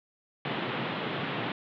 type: band-pass noise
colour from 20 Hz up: pink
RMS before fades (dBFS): -33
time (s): 0.45-1.52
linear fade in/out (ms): 2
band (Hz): 120 to 3600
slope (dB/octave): 48
effects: none